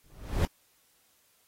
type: noise with exponential growth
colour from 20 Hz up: brown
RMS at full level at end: -22 dBFS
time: 0.04-0.45 s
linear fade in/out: 0 ms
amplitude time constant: 88 ms
effects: white hiss -67 dBFS RMS until 1.47 s + AAC 48 kbps